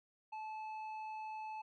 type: tone with low-pass filter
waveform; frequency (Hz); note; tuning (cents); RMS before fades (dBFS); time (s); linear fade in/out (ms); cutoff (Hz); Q
square; 868; A5; -24; -45; 0.32-1.62; 10; 1900; 2
effects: none